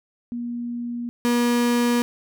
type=tone pair in turn; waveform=sine / 35% pulse; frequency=238.9 / 240 Hz; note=A#3 / B3; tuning=+43 / -49 cents; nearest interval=unison; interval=8 cents; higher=second; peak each=-26 / -16 dBFS; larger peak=second; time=0.32-1.09 / 1.25-2.02 s; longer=neither; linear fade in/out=0 ms; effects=none